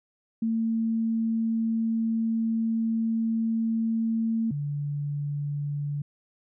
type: tone pair in turn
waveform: sine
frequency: 225.6 / 144.72 Hz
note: A3 / D3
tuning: +44 / -25 cents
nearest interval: minor sixth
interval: 769 cents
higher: first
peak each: -23 / -27 dBFS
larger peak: first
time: 0.42-4.51 / 4.51-6.02 s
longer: first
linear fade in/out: 5 ms
effects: none